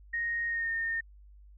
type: tone with pitch glide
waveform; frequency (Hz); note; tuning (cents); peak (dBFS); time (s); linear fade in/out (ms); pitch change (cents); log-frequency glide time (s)
sine; 1864.7 to 1828.4; A#6 to A#6; 0 to -34; -29; 0.13-1.01; 10; -34; 0.47-0.71
effects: added 50 Hz sine -51 dBFS peak until 1.57 s